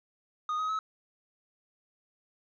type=tone with pitch steps; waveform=triangle; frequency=1236 / 1262.7 / 1290 Hz; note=D#6 / D#6 / E6; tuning=-12 / +25 / -38 cents; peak=-27 dBFS; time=0.49-0.79 s; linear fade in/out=2 ms; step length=100 ms; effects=resampled to 16000 Hz + 11-bit